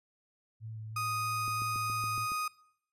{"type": "tone with vibrato", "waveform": "sine", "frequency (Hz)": 110, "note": "A2", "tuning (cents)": 0, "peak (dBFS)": -39, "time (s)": [0.6, 2.28], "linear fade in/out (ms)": 50, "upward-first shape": "square", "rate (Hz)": 3.1, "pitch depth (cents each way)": 12}
{"type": "tone", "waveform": "35% pulse", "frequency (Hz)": 1244.5, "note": "D#6", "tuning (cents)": 0, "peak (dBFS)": -30, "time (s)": [0.96, 2.48], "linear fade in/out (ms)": 5}
{"type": "click train", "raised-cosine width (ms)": 3, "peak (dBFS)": -34, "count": 7, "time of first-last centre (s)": [1.48, 2.319], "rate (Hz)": 7.15}
{"effects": ["noise-tail reverb RT60 0.7 s tail -22 dB re dry", "resampled to 32000 Hz"]}